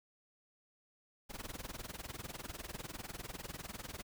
pink noise with tremolo, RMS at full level -43 dBFS, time 1.29-4.03 s, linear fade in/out 20 ms, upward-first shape sine, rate 20 Hz, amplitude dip 90%, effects none

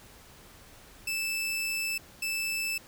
sawtooth tone pair in turn, 2635 / 2635 Hz, E7 / E7, -1 / -1 cents, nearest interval unison, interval 0 cents, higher neither, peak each -26 dBFS, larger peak neither, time 1.07-1.98 / 2.22-2.78 s, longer first, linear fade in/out 5 ms, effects pink hiss -53 dBFS RMS until 2.87 s

